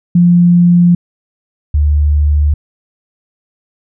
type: tone pair in turn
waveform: sine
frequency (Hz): 174.61 / 73.88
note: F3 / D2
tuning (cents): 0 / +11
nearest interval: octave + minor third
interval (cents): 1489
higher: first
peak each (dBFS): -4 / -7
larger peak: first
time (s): 0.15-0.95 / 1.74-2.54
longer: neither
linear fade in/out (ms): 5
effects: none